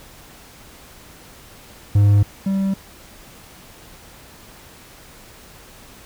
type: tone pair in turn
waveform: triangle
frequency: 102 / 194.23 Hz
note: G#2 / G3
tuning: -31 / -16 cents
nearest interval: major seventh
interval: 1115 cents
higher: second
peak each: -8 / -15 dBFS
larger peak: first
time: 1.95-2.23 / 2.46-2.74 s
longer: neither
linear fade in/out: 5 ms
effects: pink hiss -44 dBFS RMS until 6.05 s